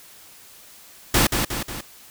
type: noise with echo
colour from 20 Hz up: pink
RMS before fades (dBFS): -17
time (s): 1.14-1.27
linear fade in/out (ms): 5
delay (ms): 180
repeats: 3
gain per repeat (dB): -5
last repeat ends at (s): 1.81
effects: white hiss -47 dBFS RMS until 2.1 s

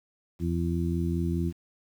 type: harmonic tone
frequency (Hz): 84.8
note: E2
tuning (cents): +50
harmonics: 1 / 2 / 3 / 4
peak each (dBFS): -29 / -29 / -34 / -33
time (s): 0.39-1.53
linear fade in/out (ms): 50
effects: 9-bit

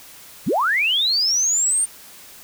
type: linear sweep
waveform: sine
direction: up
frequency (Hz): 94.3 to 8990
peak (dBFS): -16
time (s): 0.46-1.86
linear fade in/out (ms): 20
effects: white hiss -43 dBFS RMS until 2.43 s

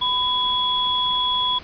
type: tone pair together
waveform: sine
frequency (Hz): 1000 / 3364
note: B5 / G#7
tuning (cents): +21 / +22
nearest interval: octave + major sixth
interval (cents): 2101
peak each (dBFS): -23 / -20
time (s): 0.01-1.59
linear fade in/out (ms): 10
effects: pink hiss -41 dBFS RMS until 1.63 s + resampled to 11025 Hz

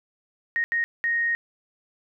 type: tone bursts at uneven times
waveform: sine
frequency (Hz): 1864.7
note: A#6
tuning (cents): 0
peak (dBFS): -21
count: 3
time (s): 0.56-0.64 / 0.72-0.84 / 1.04-1.35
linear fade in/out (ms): 0
effects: none

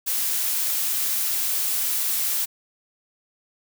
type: noise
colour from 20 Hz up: blue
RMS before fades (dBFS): -24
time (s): 0.06-2.46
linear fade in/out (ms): 20
effects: none

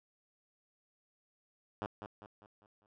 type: tone with echo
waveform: 5% pulse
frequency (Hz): 104.4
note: G#2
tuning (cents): +10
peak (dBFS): -25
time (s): 1.82-1.86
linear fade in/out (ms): 0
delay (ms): 200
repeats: 5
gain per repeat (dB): -7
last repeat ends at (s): 2.86
effects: low-pass 2000 Hz 12 dB/octave

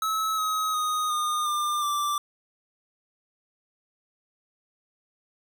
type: tone with pitch steps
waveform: square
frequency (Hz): 1295 / 1269.8 / 1245.1 / 1220.9 / 1197.2 / 1173.9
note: E6 / D#6 / D#6 / D#6 / D6 / D6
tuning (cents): -31 / +35 / +1 / -33 / +33 / -1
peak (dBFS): -25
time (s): 0.02-2.18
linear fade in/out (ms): 2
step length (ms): 360
effects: none

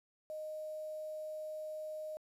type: tone with quantisation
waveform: sine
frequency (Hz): 619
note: D#5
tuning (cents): -9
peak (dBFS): -40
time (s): 0.3-2.17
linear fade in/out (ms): 0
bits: 10
effects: resampled to 32000 Hz

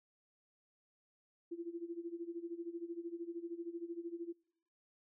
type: tone with tremolo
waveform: sine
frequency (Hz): 340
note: F4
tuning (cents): -46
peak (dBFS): -38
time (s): 1.51-4.33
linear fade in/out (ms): 10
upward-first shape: sine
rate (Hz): 13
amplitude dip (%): 85
effects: noise-tail reverb RT60 0.8 s tail -26 dB re dry

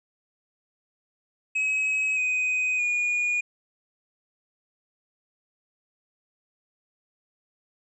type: tone with pitch steps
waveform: triangle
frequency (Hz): 2552 / 2505 / 2444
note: D#7 / D#7 / D#7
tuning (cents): +43 / +11 / -32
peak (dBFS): -21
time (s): 1.55-3.41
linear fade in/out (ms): 10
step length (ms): 620
effects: resampled to 22050 Hz

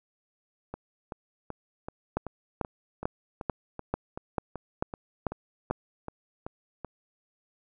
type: two click trains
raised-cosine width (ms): 1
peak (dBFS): -13 / -22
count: 9 / 17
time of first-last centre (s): 2.17-5.71 / 0.74-6.847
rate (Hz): 2.26 / 2.62
effects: none

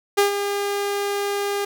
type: tone with ADSR envelope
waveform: sawtooth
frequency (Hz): 403.9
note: G#4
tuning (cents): -48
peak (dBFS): -9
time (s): 0.17-1.65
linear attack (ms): 16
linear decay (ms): 120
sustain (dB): -9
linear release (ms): 6
effects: none

